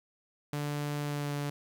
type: tone with pitch glide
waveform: sawtooth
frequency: 146.4 to 144.47 Hz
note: D3 to D3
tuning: -5 to -28 cents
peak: -28 dBFS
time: 0.53-1.5 s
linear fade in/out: 2 ms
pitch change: -23 cents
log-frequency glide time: 1.01-1.33 s
effects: 10-bit